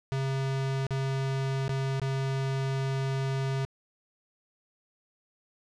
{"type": "tone with dropouts", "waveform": "square", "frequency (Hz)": 134.7, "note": "C#3", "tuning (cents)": -49, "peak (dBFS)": -28, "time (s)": [0.12, 3.65], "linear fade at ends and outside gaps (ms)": 0, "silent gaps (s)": [[0.867, 0.907], [1.68, 1.693], [1.998, 2.017]], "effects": ["low-pass 6000 Hz 12 dB/octave"]}